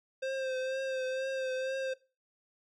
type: tone with vibrato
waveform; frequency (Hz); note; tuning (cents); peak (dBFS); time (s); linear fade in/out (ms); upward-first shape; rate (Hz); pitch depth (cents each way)
square; 525; C5; +6; -33; 0.22-1.94; 10; triangle; 2.1; 36
effects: noise-tail reverb RT60 0.3 s tail -19 dB re dry + low-pass 5000 Hz 12 dB/octave